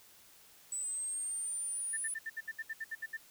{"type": "linear sweep", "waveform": "sine", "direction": "up", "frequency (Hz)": [7902, 9956], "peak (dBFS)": -35, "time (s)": [0.72, 2.14], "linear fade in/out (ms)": 2}
{"type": "tone bursts", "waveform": "sine", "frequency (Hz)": 1786, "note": "A6", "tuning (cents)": 25, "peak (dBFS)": -36, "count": 12, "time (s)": [1.93, 3.171], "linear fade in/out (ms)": 10, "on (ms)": 42, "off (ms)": 67}
{"effects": ["white hiss -60 dBFS RMS until 3.3 s"]}